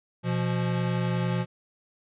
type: tone pair together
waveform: square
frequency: 122.29 / 173.4 Hz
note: B2 / F3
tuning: -17 / -12 cents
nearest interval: tritone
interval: 605 cents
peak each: -28 dBFS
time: 0.23-1.46 s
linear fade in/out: 50 ms
effects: resampled to 8000 Hz